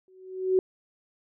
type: tone with exponential growth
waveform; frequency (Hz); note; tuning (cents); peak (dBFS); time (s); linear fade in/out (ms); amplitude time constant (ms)
sine; 374.2; F#4; +20; -16; 0.08-0.59; 1; 110
effects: none